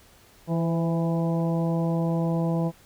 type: harmonic tone with a mistuned harmonic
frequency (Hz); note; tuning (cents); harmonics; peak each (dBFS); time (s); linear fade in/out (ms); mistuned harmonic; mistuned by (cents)
165.6; E3; +8; 1 / 2 / 3 / 4 / 5 / 6; -23 / -31 / -32 / -34 / -38 / -40; 0.47-2.72; 50; 3; +32
effects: pink hiss -55 dBFS RMS until 2.85 s